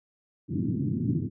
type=band-pass noise; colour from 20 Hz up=pink; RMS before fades=-28 dBFS; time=0.48-1.3 s; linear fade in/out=50 ms; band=100 to 320 Hz; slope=48 dB/octave; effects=none